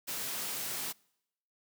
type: high-pass noise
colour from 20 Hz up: white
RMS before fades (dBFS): -37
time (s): 0.07-0.93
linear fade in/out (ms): 20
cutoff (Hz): 110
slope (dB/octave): 24
effects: noise-tail reverb RT60 0.8 s tail -26 dB re dry